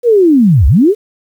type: linear two-way sweep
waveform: sine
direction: down then up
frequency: 499.4 to 56.9 to 448.5 Hz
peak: -4 dBFS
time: 0.03-0.95 s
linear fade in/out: 50 ms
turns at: 0.67 s
effects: 7-bit